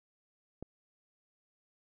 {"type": "click", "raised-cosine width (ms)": 2, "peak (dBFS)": -28, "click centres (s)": 0.626, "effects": []}